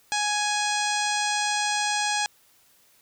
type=harmonic tone; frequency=833 Hz; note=G#5; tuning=5 cents sharp; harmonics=1 / 2 / 3 / 4 / 5 / 6 / 7 / 8 / 9 / 10; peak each=-27 / -30 / -32 / -33 / -34 / -35 / -35 / -36 / -37 / -37 dBFS; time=0.12-2.26 s; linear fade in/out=0 ms; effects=white hiss -60 dBFS RMS until 3.01 s